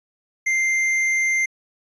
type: tone with hard clipping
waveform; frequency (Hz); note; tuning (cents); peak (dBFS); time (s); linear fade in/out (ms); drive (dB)
triangle; 2093; C7; 0; -19; 0.46-1.46; 10; 10
effects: resampled to 22050 Hz